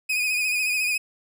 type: tone with vibrato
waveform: 40% pulse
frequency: 2489 Hz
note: D#7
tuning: in tune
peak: -21 dBFS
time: 0.09-0.98 s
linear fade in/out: 10 ms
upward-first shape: sine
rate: 14 Hz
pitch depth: 47 cents each way
effects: none